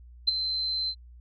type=tone with ADSR envelope; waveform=sine; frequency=4089 Hz; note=C8; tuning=41 cents flat; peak=-16 dBFS; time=0.27-0.95 s; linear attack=14 ms; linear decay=17 ms; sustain=-10 dB; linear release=62 ms; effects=added 60 Hz sine -46 dBFS peak until 1.2 s + MP3 96 kbps